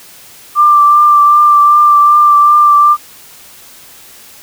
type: tone with vibrato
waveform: sine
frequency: 1182 Hz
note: D6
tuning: 11 cents sharp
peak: -3 dBFS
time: 0.55-2.97 s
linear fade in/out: 50 ms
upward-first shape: triangle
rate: 2.6 Hz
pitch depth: 21 cents each way
effects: white hiss -37 dBFS RMS until 4.42 s